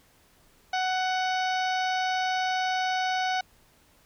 harmonic tone with a mistuned harmonic, 744 Hz, F#5, 9 cents sharp, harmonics 1 / 2 / 3 / 4 / 5 / 6 / 7 / 8, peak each -26 / -32 / -36 / -38 / -40 / -42 / -43 / -44 dBFS, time 0.73-3.41 s, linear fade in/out 5 ms, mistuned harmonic 5, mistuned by +20 cents, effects pink hiss -61 dBFS RMS until 4.05 s

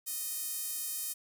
sawtooth tone with high-pass filter, 621 Hz, D#5, 3 cents flat, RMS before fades -37 dBFS, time 0.06-1.14 s, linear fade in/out 20 ms, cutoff 9300 Hz, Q 0.87, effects none

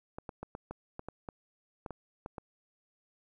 clicks, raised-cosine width 1 ms, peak -26 dBFS, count 12, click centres 0.185 / 0.292 / 0.43 / 0.551 / 0.71 / 0.994 / 1.086 / 1.288 / 1.862 / 1.907 / 2.261 / 2.382 s, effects 11-bit

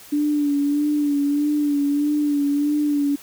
sine tone with vibrato, 290.9 Hz, D4, 16 cents flat, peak -17 dBFS, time 0.12-3.16 s, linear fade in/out 10 ms, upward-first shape sine, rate 1.6 Hz, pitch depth 38 cents each way, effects white hiss -44 dBFS RMS until 3.22 s

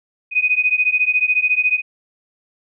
sine beating tone pair, 2489 / 2503 Hz, D#7 / D#7, 0 / +10 cents, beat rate 14 Hz, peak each -17 dBFS, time 0.31-1.82 s, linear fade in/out 50 ms, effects none

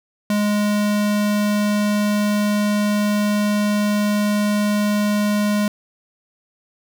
square tone, 207.7 Hz, G#3, in tune, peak -17 dBFS, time 0.3-5.68 s, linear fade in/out 2 ms, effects none

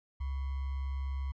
sine tone with sample-and-hold, 67.8 Hz, C#2, 38 cents flat, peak -32 dBFS, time 0.2-1.32 s, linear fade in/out 10 ms, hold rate 1050 Hz, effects low-pass 3000 Hz 12 dB/octave

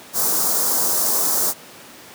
white band-stop noise, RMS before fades -19 dBFS, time 0.13-1.54 s, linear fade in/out 50 ms, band 1300 to 5200 Hz, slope 24 dB/octave, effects pink hiss -41 dBFS RMS until 2.14 s + high-pass 200 Hz 12 dB/octave

